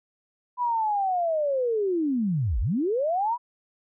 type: linear two-way sweep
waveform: sine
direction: down then up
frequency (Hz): 998 to 41.85 to 998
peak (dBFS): -22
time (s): 0.57-3.38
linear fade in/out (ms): 50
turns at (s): 2.6
effects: none